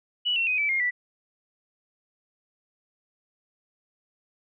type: tone with pitch steps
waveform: sine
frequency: 2945 / 2716 / 2505 / 2311 / 2131 / 1965.6 Hz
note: F#7 / F7 / D#7 / D7 / C7 / B6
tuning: -9 / -49 / +11 / -28 / +31 / -9 cents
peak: -22 dBFS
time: 0.25-0.91 s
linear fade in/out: 20 ms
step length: 110 ms
effects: none